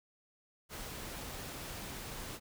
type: noise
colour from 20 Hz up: pink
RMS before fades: -44 dBFS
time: 0.69-2.4 s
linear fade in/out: 50 ms
effects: none